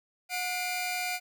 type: tone cluster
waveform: sawtooth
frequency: 726 / 2075 / 2387 Hz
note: F#5 / C7 / D7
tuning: -33 / -15 / +28 cents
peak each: -30 / -36 / -30 dBFS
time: 0.29-1.2 s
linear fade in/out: 50 ms
effects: none